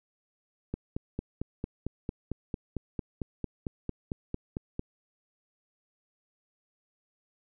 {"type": "click train", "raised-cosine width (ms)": 3, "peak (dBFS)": -19, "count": 19, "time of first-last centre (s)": [0.74, 4.794], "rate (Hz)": 4.44, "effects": []}